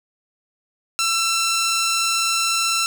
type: tone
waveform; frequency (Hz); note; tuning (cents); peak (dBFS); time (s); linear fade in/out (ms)
10% pulse; 1343; E6; +32; -10; 0.99-2.86; 0
effects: none